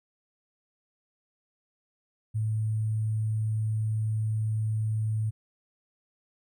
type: tone with sample-and-hold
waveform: sine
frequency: 109 Hz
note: A2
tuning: 16 cents flat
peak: -25 dBFS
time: 2.34-5.31 s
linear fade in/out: 20 ms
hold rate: 8820 Hz
effects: none